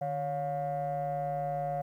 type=tone cluster; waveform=sine; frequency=151.1 / 559 / 710 Hz; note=D3 / C#5 / F5; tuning=+50 / +14 / +28 cents; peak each=-36 / -34 / -31 dBFS; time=0.01-1.82 s; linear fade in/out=10 ms; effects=tanh soft clip ceiling -26 dBFS + 11-bit